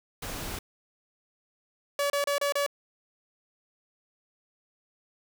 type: noise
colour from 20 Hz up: pink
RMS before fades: -36 dBFS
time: 0.22-0.59 s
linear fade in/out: 5 ms
type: tone bursts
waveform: sawtooth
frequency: 570 Hz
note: C#5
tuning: 48 cents sharp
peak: -21 dBFS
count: 5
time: 1.99-2.664 s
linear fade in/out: 2 ms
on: 110 ms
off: 31 ms
effects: none